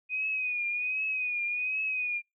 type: tone with vibrato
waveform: sine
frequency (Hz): 2489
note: D#7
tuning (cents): 0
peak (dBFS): -28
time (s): 0.09-2.22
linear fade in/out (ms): 50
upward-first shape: triangle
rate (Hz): 1.3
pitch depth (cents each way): 69
effects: noise-tail reverb RT60 0.2 s tail -25 dB re dry